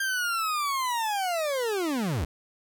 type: linear sweep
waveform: 40% pulse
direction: down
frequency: 1600 to 59.7 Hz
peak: -25 dBFS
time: 0-2.25 s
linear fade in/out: 5 ms
effects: none